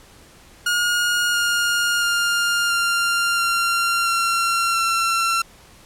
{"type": "tone with pitch steps", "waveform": "sawtooth", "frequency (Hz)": [1432, 1418.8, 1405.8, 1392.8, 1380, 1367.3, 1354.8], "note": ["F6", "F6", "F6", "F6", "F6", "F6", "E6"], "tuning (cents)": [43, 27, 11, -5, -21, -37, 47], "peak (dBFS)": -14, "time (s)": [0.66, 5.42], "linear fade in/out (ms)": 5, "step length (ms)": 680, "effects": ["pink hiss -48 dBFS RMS until 5.85 s", "low-pass 12000 Hz 12 dB/octave"]}